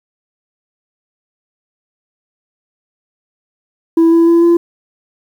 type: tone with pitch steps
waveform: sine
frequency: 330 / 333.6 / 337.3 / 341 Hz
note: E4 / E4 / E4 / F4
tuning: +2 / +21 / +40 / -41 cents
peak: -3 dBFS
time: 3.97-4.57 s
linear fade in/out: 5 ms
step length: 150 ms
effects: tanh soft clip ceiling -5 dBFS + 7-bit